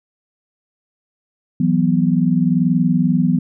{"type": "chord", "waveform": "sine", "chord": "E suspended second", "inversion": "none", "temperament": "just", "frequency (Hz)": [164.81, 185.42, 247.2], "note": ["E3", "F#3", "B3"], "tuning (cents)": [0, 4, 2], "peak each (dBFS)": -17, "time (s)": [1.6, 3.39], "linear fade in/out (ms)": 5, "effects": []}